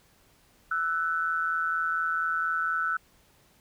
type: tone pair together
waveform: sine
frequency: 1325 / 1489.2 Hz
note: E6 / F#6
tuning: +9 / +11 cents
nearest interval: major second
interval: 202 cents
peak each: -28 dBFS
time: 0.71-2.97 s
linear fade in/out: 5 ms
effects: pink hiss -62 dBFS RMS until 3.6 s